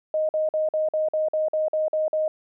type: tone bursts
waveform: sine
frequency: 622.3 Hz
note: D#5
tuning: in tune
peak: -20 dBFS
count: 11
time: 0.14-2.28 s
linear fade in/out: 2 ms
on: 150 ms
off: 49 ms
effects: none